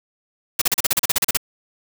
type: noise bursts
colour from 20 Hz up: white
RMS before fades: -17 dBFS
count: 13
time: 0.59-1.372 s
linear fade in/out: 5 ms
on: 26 ms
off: 37 ms
effects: none